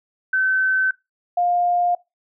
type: tone pair in turn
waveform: sine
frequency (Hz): 1531 / 706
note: G6 / F5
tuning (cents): -41 / +19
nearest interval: octave + minor second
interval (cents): 1340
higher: first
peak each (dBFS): -16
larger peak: neither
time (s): 0.33-0.91 / 1.37-1.95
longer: neither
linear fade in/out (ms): 5
effects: noise-tail reverb RT60 0.2 s tail -20 dB re dry